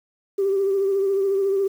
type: tone with vibrato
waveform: sine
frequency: 392 Hz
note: G4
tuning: in tune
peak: -17 dBFS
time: 0.38-1.68 s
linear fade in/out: 10 ms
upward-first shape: triangle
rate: 14 Hz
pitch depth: 44 cents each way
effects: tanh soft clip ceiling -13 dBFS + 8-bit